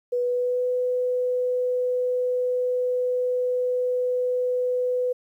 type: tone with pitch glide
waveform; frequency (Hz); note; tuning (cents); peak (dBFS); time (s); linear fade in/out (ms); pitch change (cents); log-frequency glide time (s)
sine; 490 to 499.1; B4 to B4; -14 to +18; -21; 0.12-5.13; 10; +32; 0.22-0.67
effects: 10-bit